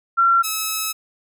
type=tone pair in turn; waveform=sine / 5% pulse; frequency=1365 / 1292.9 Hz; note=F6 / E6; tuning=-40 / -34 cents; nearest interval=minor second; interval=94 cents; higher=first; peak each=-12 / -10 dBFS; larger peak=second; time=0.17-0.43 / 0.43-0.93 s; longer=second; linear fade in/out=20 ms; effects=none